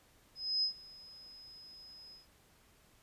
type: tone with ADSR envelope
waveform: sine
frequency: 5070 Hz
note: D#8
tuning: 32 cents sharp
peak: -28 dBFS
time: 0.35-2.27 s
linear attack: 280 ms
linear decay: 99 ms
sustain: -23 dB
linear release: 140 ms
effects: pink hiss -66 dBFS RMS until 3.02 s + resampled to 32000 Hz